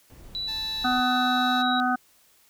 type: noise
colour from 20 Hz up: brown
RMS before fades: -45 dBFS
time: 0.1-1 s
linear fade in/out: 0 ms
type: tone with pitch glide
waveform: sine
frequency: 3951 to 3861 Hz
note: B7 to B7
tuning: 0 to -40 cents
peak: -28 dBFS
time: 0.35-1.8 s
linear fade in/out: 0 ms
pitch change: -40 cents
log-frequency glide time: 0.53-1.45 s
type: tone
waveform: 10% pulse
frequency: 880 Hz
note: A5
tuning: in tune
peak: -30 dBFS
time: 0.47-1.63 s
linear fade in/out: 20 ms
type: harmonic tone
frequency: 250.5 Hz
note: B3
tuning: 25 cents sharp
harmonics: 1 / 3 / 5 / 6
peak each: -26 / -25 / -28 / -28 dBFS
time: 0.84-1.96 s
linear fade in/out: 10 ms
effects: white hiss -60 dBFS RMS until 2.49 s